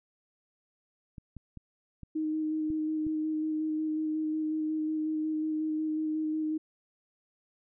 clicks, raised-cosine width 5 ms, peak -31 dBFS, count 6, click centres 1.182 / 1.367 / 1.573 / 2.033 / 2.703 / 3.067 s
sine tone with vibrato, 311.1 Hz, D#4, in tune, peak -28 dBFS, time 2.15-6.58 s, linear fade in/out 10 ms, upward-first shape square, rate 5.5 Hz, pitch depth 11 cents each way
effects none

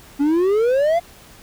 triangle exponential sweep, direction up, 276.5 to 706 Hz, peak -12 dBFS, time 0.19-1 s, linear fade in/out 20 ms, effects pink hiss -45 dBFS RMS until 1.42 s

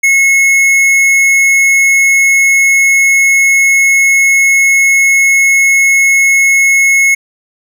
sine tone with tanh clipping, 2180 Hz, C#7, 29 cents flat, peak -7 dBFS, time 0.03-7.15 s, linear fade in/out 10 ms, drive 13 dB, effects none

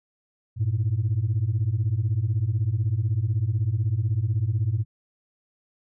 sine beating tone pair, 99.4 / 115.4 Hz, G2 / A#2, +25 / -17 cents, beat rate 16 Hz, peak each -23 / -22 dBFS, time 0.56-4.85 s, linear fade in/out 50 ms, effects tanh soft clip ceiling -17 dBFS

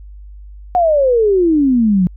sine exponential sweep, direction down, 737 to 174.61 Hz, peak -9 dBFS, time 0.75-2.07 s, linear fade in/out 0 ms, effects added 50 Hz sine -32 dBFS peak until 2.16 s

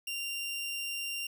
sawtooth tone, 2779 Hz, F7, 9 cents flat, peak -31 dBFS, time 0.07-1.27 s, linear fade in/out 5 ms, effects none

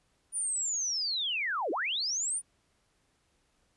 sine linear two-way sweep, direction down then up, 9620 to 286.6 to 9620 Hz, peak -29 dBFS, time 0.32-2.42 s, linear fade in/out 50 ms, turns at 1.71 s, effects pink hiss -72 dBFS RMS until 3.76 s + resampled to 24000 Hz

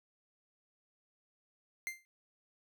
45% pulse tone with exponential decay, 2093 Hz, C7, in tune, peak -33 dBFS, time 1.87-2.05 s, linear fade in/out 0 ms, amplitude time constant 37 ms, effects none

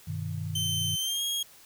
sine chord, G augmented, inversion none, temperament equal, 98 / 123.47 / 155.56 Hz, G2 / B2 / D#3, 0 / 0 / 0 cents, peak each -34 / -39 / -34 dBFS, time 0.07-0.96 s, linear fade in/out 10 ms
sawtooth tone with pitch glide, 3090 to 3274 Hz, G7 to G#7, -26 to -25 cents, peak -25 dBFS, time 0.55-1.43 s, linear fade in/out 5 ms, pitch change +101 cents, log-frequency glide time 0.98-1.23 s
effects white hiss -54 dBFS RMS until 1.65 s

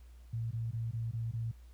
sine tone bursts, 114.5 Hz, A#2, 31 cents flat, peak -33 dBFS, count 6, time 0.33-1.515 s, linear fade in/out 5 ms, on 180 ms, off 21 ms, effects added 60 Hz sine -51 dBFS peak until 1.73 s + pink hiss -69 dBFS RMS until 1.73 s

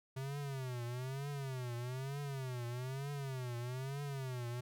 square tone with vibrato, 130.81 Hz, C3, in tune, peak -40 dBFS, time 0.16-4.61 s, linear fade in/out 10 ms, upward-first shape triangle, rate 1.1 Hz, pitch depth 180 cents each way, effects none

